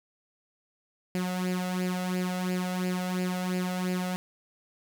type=tone with flanger; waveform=sawtooth; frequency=182.3 Hz; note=F#3; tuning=25 cents flat; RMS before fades=-30 dBFS; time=1.15-4.16 s; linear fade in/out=0 ms; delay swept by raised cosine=0.41 to 1.51 ms; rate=2.9 Hz; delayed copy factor=+0.65; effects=none